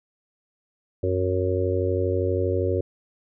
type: harmonic tone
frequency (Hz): 92.5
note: F#2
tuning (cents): 0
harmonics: 1 / 3 / 4 / 5 / 6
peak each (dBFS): -25 / -32 / -26 / -27 / -29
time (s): 1.03-2.81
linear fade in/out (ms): 5
effects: none